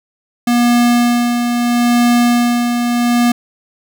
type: tone with tremolo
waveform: square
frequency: 240 Hz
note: B3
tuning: 49 cents flat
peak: -9 dBFS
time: 0.47-3.32 s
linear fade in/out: 5 ms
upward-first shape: sine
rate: 0.76 Hz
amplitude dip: 45%
effects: none